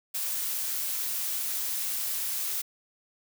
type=noise; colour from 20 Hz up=blue; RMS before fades=-31 dBFS; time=0.14-2.62 s; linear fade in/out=10 ms; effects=none